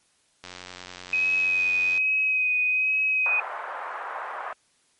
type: click train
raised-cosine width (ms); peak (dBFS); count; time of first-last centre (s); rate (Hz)
0.2; -21; 140; 0.44-1.976; 90.5
type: tone with vibrato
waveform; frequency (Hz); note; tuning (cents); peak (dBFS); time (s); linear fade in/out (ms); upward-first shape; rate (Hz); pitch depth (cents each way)
sine; 2521; D#7; +22; -20; 1.13-3.4; 2; sine; 1.2; 21
type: band-pass noise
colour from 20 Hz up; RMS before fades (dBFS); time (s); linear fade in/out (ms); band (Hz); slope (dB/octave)
white; -34; 3.26-4.53; 0; 640 to 1400; 24
effects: white hiss -65 dBFS RMS until 4.99 s + MP3 48 kbps